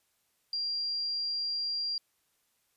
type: tone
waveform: sine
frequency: 4764 Hz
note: D8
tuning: 24 cents sharp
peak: -30 dBFS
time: 0.53-1.98 s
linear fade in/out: 2 ms
effects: white hiss -74 dBFS RMS until 2.76 s + resampled to 32000 Hz